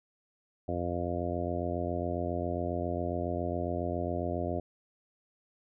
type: harmonic tone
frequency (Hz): 87.31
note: F2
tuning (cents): 0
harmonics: 1 / 2 / 3 / 4 / 5 / 6 / 7 / 8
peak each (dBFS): -36 / -40 / -38 / -38 / -41 / -41 / -37 / -39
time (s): 0.68-4.6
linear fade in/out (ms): 5
effects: none